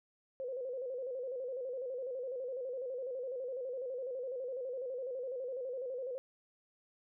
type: tone with vibrato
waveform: sine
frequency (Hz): 511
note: C5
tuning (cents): -41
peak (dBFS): -37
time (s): 0.4-6.18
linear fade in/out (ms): 0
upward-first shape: square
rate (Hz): 12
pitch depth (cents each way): 72
effects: none